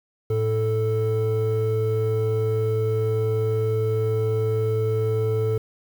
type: tone pair together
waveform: triangle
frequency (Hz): 110 / 439.5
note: A2 / A4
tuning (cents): 0 / -2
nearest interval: 2 octaves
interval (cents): 2398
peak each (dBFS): -20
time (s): 0.3-5.58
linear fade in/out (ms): 5
effects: tanh soft clip ceiling -12 dBFS + 8-bit